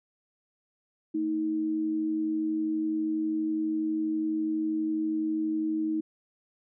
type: tone pair together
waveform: sine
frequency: 222.7 / 314.9 Hz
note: A3 / D#4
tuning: +21 / +21 cents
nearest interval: tritone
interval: 600 cents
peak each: -37 / -26 dBFS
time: 1.14-6.01 s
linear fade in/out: 10 ms
effects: none

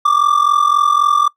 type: ring-modulated tone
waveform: triangle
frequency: 1174.7 Hz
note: D6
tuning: in tune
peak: -5 dBFS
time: 0.05-1.28 s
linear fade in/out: 5 ms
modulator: 21.9 Hz
effects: noise-tail reverb RT60 0.1 s tail -22 dB re dry

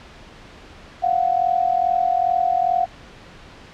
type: tone pair together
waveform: sine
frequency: 697.6 / 740 Hz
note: F5 / F#5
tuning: -2 / 0 cents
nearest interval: minor second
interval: 102 cents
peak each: -19 dBFS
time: 1.02-2.86 s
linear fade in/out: 20 ms
effects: pink hiss -43 dBFS RMS until 3.73 s + low-pass 4000 Hz 12 dB/octave

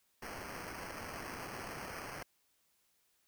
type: noise with sample-and-hold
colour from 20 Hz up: white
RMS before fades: -45 dBFS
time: 0.22-2.23 s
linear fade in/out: 5 ms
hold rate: 3675 Hz
effects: white hiss -75 dBFS RMS until 3.27 s

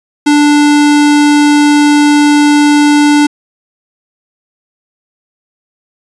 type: tone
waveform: square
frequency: 293.7 Hz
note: D4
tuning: in tune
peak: -5 dBFS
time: 0.26-3.27 s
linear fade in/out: 10 ms
effects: resampled to 22050 Hz

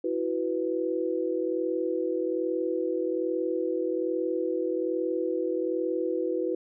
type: chord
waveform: sine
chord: E suspended second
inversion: none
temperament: just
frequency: 329.6 / 370.8 / 494.4 Hz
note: E4 / F#4 / B4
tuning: 0 / +4 / +2 cents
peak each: -30 dBFS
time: 0.04-6.55 s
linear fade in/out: 5 ms
effects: none

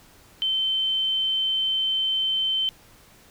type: tone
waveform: sine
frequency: 3088 Hz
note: G7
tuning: 27 cents flat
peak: -21 dBFS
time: 0.42-2.69 s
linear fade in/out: 0 ms
effects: pink hiss -53 dBFS RMS until 3.3 s

